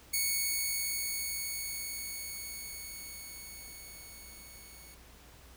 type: tone with level ramp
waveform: 5% pulse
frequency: 2221 Hz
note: C#7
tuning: 3 cents sharp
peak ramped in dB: -18 to -42 dBFS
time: 0.13-4.95 s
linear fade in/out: 10 ms
effects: added 60 Hz sine -57 dBFS peak until 5.56 s + pink hiss -57 dBFS RMS until 5.56 s